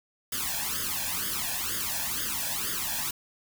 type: noise with flanger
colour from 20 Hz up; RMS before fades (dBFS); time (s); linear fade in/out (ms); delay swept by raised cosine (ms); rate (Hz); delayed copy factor
white; -31; 0.32-3.11; 5; 0.6 to 1.22; 2.1; +1
effects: none